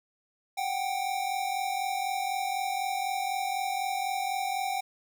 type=tone pair together; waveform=square; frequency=740 / 784 Hz; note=F#5 / G5; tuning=0 / 0 cents; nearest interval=minor second; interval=100 cents; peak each=-34 / -31 dBFS; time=0.57-4.81 s; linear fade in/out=10 ms; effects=none